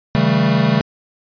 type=chord; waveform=square; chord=A dominant seventh; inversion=first; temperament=equal with one note detuned; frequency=138.59 / 160.96 / 196 / 220 Hz; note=C#3 / E3 / G3 / A3; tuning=0 / -41 / 0 / 0 cents; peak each=-19 dBFS; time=0.15-0.81 s; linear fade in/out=0 ms; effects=resampled to 11025 Hz